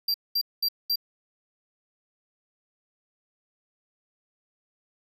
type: tone bursts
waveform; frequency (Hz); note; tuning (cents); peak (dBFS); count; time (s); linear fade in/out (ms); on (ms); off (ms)
square; 4724; D8; +9; -23; 4; 0.08-0.958; 5; 62; 210
effects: none